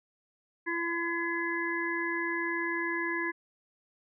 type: harmonic tone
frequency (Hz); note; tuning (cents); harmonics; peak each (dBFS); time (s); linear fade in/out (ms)
338.3; E4; +45; 1 / 3 / 5 / 6; -34 / -37 / -33 / -36; 0.66-3.32; 20
effects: none